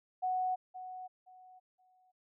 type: tone with echo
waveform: sine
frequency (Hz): 740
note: F#5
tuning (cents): 0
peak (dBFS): -30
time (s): 0.22-0.56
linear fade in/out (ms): 20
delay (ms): 520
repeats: 3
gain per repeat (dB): -12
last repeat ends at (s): 2.12
effects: none